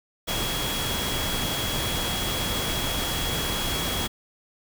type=tone in noise; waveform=sine; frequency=3322 Hz; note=G#7; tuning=in tune; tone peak=-31 dBFS; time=0.27-4.08 s; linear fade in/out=20 ms; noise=pink; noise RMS=-28 dBFS; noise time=0.27-4.08 s; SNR=-6 dB; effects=none